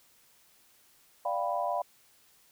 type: chord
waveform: sine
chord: G dominant seventh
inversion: second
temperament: equal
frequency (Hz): 587.3 / 698.5 / 784 / 987.8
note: D5 / F5 / G5 / B5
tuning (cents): 0 / 0 / 0 / 0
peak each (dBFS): -34 / -32 / -36 / -34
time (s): 1.25-1.82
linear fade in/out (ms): 5
effects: white hiss -63 dBFS RMS until 2.51 s